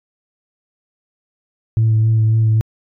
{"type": "tone with vibrato", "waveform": "sine", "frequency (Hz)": 110.8, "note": "A2", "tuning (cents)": 13, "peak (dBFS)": -9, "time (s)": [1.77, 2.61], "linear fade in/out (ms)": 0, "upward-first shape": "sine", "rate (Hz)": 3.7, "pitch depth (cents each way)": 18, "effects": ["tanh soft clip ceiling -8 dBFS"]}